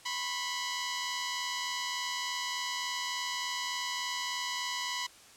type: tone pair together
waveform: 10% pulse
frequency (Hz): 987.8 / 1071.2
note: B5 / C6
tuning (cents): 0 / +40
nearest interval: minor second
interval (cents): 140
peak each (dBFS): -25 / -31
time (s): 0.05-5.07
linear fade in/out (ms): 10
effects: white hiss -55 dBFS RMS until 5.36 s + low-pass 9000 Hz 12 dB/octave